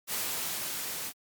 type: noise with level ramp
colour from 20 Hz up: white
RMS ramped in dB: -32 to -37 dBFS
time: 0.07-1.13 s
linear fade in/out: 50 ms
effects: high-pass 100 Hz 12 dB/octave + Opus 48 kbps